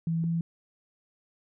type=tone pair in turn; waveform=sine; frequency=164.81 / 166.92 Hz; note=E3 / E3; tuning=0 / +22 cents; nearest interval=unison; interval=22 cents; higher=second; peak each=-25 dBFS; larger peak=neither; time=0.07-0.24 / 0.24-0.41 s; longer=neither; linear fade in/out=2 ms; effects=none